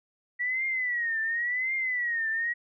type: tone with vibrato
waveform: sine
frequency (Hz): 1938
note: B6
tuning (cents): -33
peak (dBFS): -26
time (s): 0.39-2.54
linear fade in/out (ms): 20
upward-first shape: triangle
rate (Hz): 0.92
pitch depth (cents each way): 160
effects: none